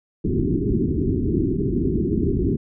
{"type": "low-pass noise", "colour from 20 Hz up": "white", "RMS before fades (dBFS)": -21, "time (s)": [0.24, 2.57], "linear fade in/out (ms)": 10, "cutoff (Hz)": 400, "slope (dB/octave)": 96, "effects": []}